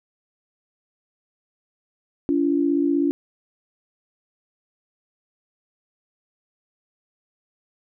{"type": "tone pair together", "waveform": "sine", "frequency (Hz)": [284, 340], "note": ["C#4", "F4"], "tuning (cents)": [42, -46], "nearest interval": "minor third", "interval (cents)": 312, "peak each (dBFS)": [-19, -22], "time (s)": [2.29, 3.11], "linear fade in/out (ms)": 0, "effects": []}